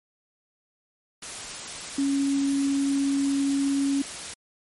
sine tone in noise, 277.2 Hz, C#4, in tune, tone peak -21 dBFS, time 1.98-4.02 s, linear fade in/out 5 ms, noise white, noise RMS -36 dBFS, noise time 1.22-4.34 s, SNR +12 dB, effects MP3 48 kbps

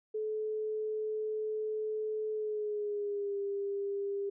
sine tone with pitch glide, 431.3 to 400.1 Hz, A4 to G4, -35 to +35 cents, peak -32 dBFS, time 0.14-4.3 s, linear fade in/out 10 ms, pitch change -130 cents, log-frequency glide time 2.32-3.38 s, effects none

